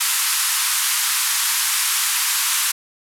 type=band-pass noise; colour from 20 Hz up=white; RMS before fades=-20 dBFS; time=0-2.72 s; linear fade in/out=10 ms; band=940 to 13000 Hz; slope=48 dB/octave; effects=none